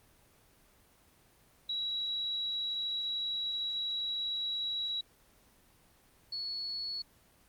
sine tone pair in turn, 3889 / 4392 Hz, B7 / C#8, -27 / -17 cents, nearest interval major second, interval 210 cents, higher second, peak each -32 / -35 dBFS, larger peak first, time 1.69-5.01 / 6.32-7.02 s, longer first, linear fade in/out 5 ms, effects pink hiss -64 dBFS RMS until 7.48 s + Opus 24 kbps

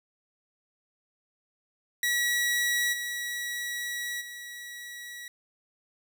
sawtooth tone with level steps, 1928 Hz, B6, 42 cents flat, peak -21 / -28 / -36 dBFS, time 2.03-5.28 s, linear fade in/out 2 ms, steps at 2.92 / 4.2 s, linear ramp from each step 20 ms, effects none

